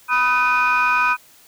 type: tone cluster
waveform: sine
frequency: 985 / 1254 / 1513 / 2469 Hz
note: B5 / D#6 / F#6 / D#7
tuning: -5 / +13 / +38 / -14 cents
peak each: -19 dBFS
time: 0.08-1.17 s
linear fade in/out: 50 ms
effects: tanh soft clip ceiling -9 dBFS + white hiss -50 dBFS RMS until 1.47 s